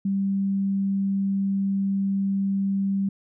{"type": "tone", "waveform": "sine", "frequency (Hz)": 196, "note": "G3", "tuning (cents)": 0, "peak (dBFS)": -21, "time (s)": [0.05, 3.09], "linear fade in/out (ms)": 5, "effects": []}